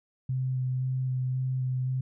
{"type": "tone with vibrato", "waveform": "sine", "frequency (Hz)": 129, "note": "C3", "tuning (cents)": -24, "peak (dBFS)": -26, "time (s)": [0.29, 2.01], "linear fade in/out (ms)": 5, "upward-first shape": "square", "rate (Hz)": 1.9, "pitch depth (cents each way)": 10, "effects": []}